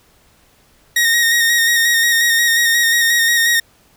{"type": "tone with vibrato", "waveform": "sawtooth", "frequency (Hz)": 1864.7, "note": "A#6", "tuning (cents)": 0, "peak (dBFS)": -8, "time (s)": [0.96, 3.6], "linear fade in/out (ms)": 5, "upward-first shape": "square", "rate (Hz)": 5.6, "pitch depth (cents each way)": 25, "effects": ["pink hiss -53 dBFS RMS until 3.96 s"]}